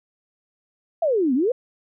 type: exponential two-way sweep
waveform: sine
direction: down then up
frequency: 697 to 240.2 to 532 Hz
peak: -17 dBFS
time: 1.02-1.52 s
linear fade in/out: 5 ms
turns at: 1.34 s
effects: none